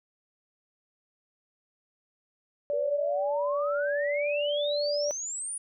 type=tone with pitch glide; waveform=sine; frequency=578 to 584 Hz; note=D5 to D5; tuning=-28 to -10 cents; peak=-26 dBFS; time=2.7-5.11 s; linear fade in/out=0 ms; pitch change=+18 cents; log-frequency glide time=4.06-4.25 s
type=exponential sweep; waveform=sine; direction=up; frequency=461.9 to 9790 Hz; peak=-32 dBFS; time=2.73-5.58 s; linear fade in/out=5 ms
effects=none